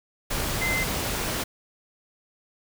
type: tone in noise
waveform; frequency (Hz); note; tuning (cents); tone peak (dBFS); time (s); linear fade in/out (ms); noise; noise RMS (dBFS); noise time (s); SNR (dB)
sine; 2068; C7; -21; -25; 0.61-0.84; 10; pink; -28; 0.3-1.44; 0
effects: none